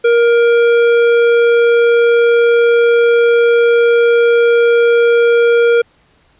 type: tone with tanh clipping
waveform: triangle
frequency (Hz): 470.1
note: A#4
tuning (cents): +15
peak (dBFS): -9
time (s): 0.04-5.82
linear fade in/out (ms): 10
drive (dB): 18
effects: pink hiss -53 dBFS RMS until 6.39 s + resampled to 8000 Hz